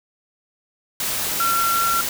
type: tone in noise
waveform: sine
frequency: 1363 Hz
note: F6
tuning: 43 cents flat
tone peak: -18 dBFS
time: 1.4-2.01 s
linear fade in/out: 2 ms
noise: white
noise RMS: -24 dBFS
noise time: 1-2.09 s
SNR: +3 dB
effects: none

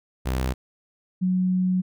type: tone pair in turn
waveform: sawtooth / sine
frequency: 64.3 / 183.98 Hz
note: C2 / F#3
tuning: -30 / -10 cents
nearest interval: octave + tritone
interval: 1820 cents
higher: second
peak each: -19 dBFS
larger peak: neither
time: 0.25-0.54 / 1.21-1.82 s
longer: second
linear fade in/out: 20 ms
effects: none

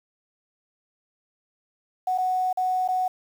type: tone with dropouts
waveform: sine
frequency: 740 Hz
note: F#5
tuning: in tune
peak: -21 dBFS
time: 2.07-3.08 s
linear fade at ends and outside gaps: 5 ms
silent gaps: 2.178-2.183 / 2.529-2.572 / 2.878-2.886 s
effects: 8-bit

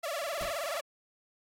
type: tone with vibrato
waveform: sawtooth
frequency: 620 Hz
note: D#5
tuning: 6 cents flat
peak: -29 dBFS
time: 0.03-0.81 s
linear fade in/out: 10 ms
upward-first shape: sine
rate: 19 Hz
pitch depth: 180 cents each way
type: noise with exponential decay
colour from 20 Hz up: pink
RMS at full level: -39 dBFS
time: 0.41-0.64 s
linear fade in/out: 0 ms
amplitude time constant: 50 ms
effects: AAC 48 kbps

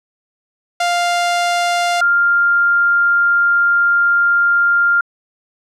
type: tone pair in turn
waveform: sawtooth / sine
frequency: 699 / 1398 Hz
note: F5 / F6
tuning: +1 / +1 cents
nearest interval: octave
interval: 1200 cents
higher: second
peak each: -10 dBFS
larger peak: neither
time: 0.8-2.01 / 2.01-5.01 s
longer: second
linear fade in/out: 5 ms
effects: low-pass 8000 Hz 12 dB/octave

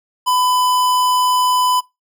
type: tone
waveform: square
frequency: 1002 Hz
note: B5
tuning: 25 cents sharp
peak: -14 dBFS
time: 0.26-1.81 s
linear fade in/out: 20 ms
effects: noise-tail reverb RT60 0.2 s tail -21 dB re dry

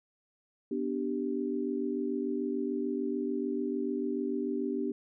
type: chord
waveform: sine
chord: G major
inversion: first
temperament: equal with one note detuned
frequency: 246.9 / 293.7 / 389.7 Hz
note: B3 / D4 / G4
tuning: 0 / 0 / -10 cents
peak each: -34 dBFS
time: 0.71-4.92 s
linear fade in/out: 5 ms
effects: none

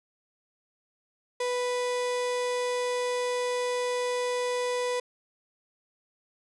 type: tone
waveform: 35% pulse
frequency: 493.9 Hz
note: B4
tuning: in tune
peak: -25 dBFS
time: 1.4-5 s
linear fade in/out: 5 ms
effects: resampled to 24000 Hz

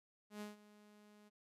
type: tone with ADSR envelope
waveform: sawtooth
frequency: 208.9 Hz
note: G#3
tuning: 10 cents sharp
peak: -40 dBFS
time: 0.3-1.3 s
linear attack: 110 ms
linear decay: 150 ms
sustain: -18 dB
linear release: 25 ms
effects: resampled to 32000 Hz

